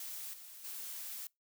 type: noise with level steps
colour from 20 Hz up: blue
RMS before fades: -44 / -52 / -44 dBFS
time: 0-1.27 s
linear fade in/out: 2 ms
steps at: 0.33 / 0.64 s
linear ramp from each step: 10 ms
effects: noise-tail reverb RT60 0.2 s tail -25 dB re dry